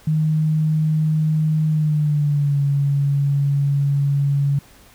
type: tone with pitch glide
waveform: sine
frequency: 155.56 to 141.01 Hz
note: D#3 to C#3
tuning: 0 to +30 cents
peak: -15 dBFS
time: 0.07-4.59 s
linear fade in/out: 5 ms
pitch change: -170 cents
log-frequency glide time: 1.69-2.61 s
effects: pink hiss -49 dBFS RMS until 4.94 s